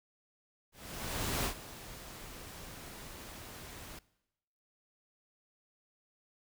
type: noise with ADSR envelope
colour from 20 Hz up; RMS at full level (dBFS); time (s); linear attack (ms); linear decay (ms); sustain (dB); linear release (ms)
pink; -33; 0.72-3.99; 730; 89; -15; 4
effects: noise-tail reverb RT60 0.9 s tail -21 dB re dry